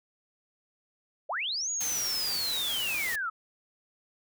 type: linear two-way sweep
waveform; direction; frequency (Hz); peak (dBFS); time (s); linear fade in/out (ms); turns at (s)
sine; up then down; 486.8 to 6830 to 1252; -29; 1.29-3.3; 10; 1.7
type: noise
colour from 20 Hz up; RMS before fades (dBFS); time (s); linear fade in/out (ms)
white; -36; 1.8-3.16; 10
effects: none